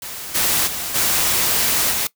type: noise with level steps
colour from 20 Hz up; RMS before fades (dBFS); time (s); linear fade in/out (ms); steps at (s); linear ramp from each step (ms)
white; -31 / -18 / -26 / -18 / -21; 0.02-2.07; 2; 0.34 / 0.66 / 0.94 / 1.9; 20
effects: noise-tail reverb RT60 0.1 s tail -19 dB re dry